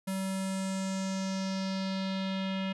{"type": "tone with low-pass filter sweep", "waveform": "square", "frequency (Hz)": 191.4, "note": "G3", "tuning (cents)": -41, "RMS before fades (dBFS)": -33, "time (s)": [0.07, 2.73], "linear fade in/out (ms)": 10, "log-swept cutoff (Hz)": [11000, 3000], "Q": 2.9, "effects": []}